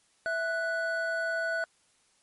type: tone pair together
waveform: triangle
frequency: 659.3 / 1480 Hz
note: E5 / F#6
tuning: 0 / 0 cents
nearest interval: octave + major second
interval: 1400 cents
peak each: -30 / -28 dBFS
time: 0.26-1.64 s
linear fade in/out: 0 ms
effects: white hiss -67 dBFS RMS until 2.22 s + MP3 48 kbps